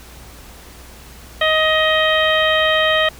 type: harmonic tone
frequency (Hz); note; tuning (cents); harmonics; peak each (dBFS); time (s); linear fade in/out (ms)
628; D#5; +16; 1 / 2 / 3 / 4 / 5 / 6; -17 / -21 / -18 / -26 / -20 / -26; 1.41-3.09; 5
effects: added 60 Hz sine -41 dBFS peak until 3.19 s + pink hiss -41 dBFS RMS until 3.19 s